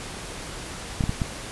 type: clicks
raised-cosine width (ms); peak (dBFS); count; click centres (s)
5; -11; 4; 1.008 / 1.039 / 1.094 / 1.218
effects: pink hiss -36 dBFS RMS until 1.51 s + resampled to 24000 Hz